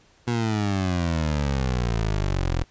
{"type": "exponential sweep", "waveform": "20% pulse", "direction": "down", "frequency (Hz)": [121.6, 41.2], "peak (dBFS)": -17, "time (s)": [0.27, 2.64], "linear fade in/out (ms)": 10, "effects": ["pink hiss -58 dBFS RMS until 2.7 s", "resampled to 16000 Hz"]}